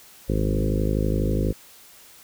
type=harmonic tone with a mistuned harmonic; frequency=52.2 Hz; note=G#1; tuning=10 cents sharp; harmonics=1 / 2 / 3 / 4 / 5 / 6 / 7 / 8 / 9 / 10; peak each=-24 / -27 / -29 / -30 / -31 / -32 / -32 / -33 / -34 / -34 dBFS; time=0.28-1.53 s; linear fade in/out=20 ms; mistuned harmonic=3; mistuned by=+16 cents; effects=white hiss -49 dBFS RMS until 2.23 s